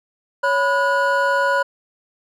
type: tone cluster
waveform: triangle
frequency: 557 / 991 / 1451 Hz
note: C#5 / B5 / F#6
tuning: +8 / +6 / -34 cents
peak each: -18 dBFS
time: 0.43-1.63 s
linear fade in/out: 10 ms
effects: none